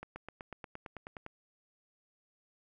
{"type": "accelerating click train", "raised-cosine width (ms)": 0.5, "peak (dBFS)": -28, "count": 12, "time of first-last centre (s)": [0.03, 1.264], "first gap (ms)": 130, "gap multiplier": 0.97, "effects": []}